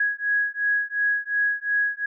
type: beating tone pair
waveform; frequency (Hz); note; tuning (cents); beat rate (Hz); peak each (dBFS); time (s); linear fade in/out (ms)
sine; 1661.2 / 1664; G#6 / G#6; 0 / +3; 2.8; -24; 0-2.06; 5
effects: none